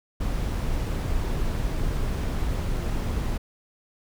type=noise; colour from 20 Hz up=brown; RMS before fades=-26 dBFS; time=0.2-3.38 s; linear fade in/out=10 ms; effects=none